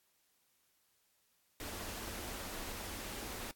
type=band-stop noise; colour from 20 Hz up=pink; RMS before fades=-44 dBFS; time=1.6-3.51 s; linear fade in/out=0 ms; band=110 to 180 Hz; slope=96 dB/octave; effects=white hiss -75 dBFS RMS until 3.55 s + AAC 64 kbps